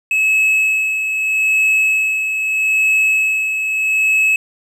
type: tone with tremolo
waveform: triangle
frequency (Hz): 2583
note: E7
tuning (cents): -36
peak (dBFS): -9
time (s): 0.11-4.36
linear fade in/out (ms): 2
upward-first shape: sine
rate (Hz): 0.79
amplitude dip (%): 50
effects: none